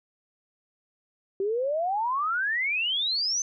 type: exponential sweep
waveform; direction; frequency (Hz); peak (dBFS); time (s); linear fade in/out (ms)
sine; up; 379 to 6260; -24; 1.4-3.42; 2
effects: none